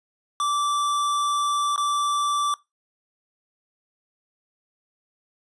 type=tone with dropouts; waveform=square; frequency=1166 Hz; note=D6; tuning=13 cents flat; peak=-22 dBFS; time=0.4-2.54 s; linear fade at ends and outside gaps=1 ms; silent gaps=1.761-1.778 s; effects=noise-tail reverb RT60 0.2 s tail -19 dB re dry + resampled to 24000 Hz